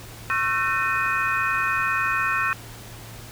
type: tone cluster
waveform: sine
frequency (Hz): 1095 / 1341 / 1524 / 1827 / 2497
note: C#6 / E6 / G6 / A#6 / D#7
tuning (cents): -22 / +29 / -49 / -35 / +6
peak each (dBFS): -27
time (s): 0.3-2.53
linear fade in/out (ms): 0
effects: added 113 Hz sine -42 dBFS peak until 3.31 s + pink hiss -42 dBFS RMS until 3.31 s